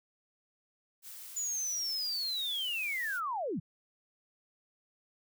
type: noise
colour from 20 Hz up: blue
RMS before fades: -47 dBFS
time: 1.02-3.21 s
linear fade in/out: 50 ms
type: linear sweep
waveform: sine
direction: down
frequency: 7000 to 123.8 Hz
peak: -32 dBFS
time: 1.36-3.6 s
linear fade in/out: 10 ms
effects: none